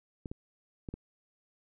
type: clicks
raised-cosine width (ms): 3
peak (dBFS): -26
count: 4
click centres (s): 0.258 / 0.315 / 0.888 / 0.94
effects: none